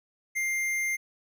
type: tone with hard clipping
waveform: sine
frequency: 2100 Hz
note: C7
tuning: 6 cents sharp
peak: -28 dBFS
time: 0.35-0.97 s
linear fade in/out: 20 ms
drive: 13 dB
effects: none